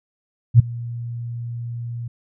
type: tone with ADSR envelope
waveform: sine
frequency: 118.4 Hz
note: A#2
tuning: 27 cents sharp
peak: -3 dBFS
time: 0.54-2.08 s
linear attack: 54 ms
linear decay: 10 ms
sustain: -23 dB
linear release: 6 ms
effects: none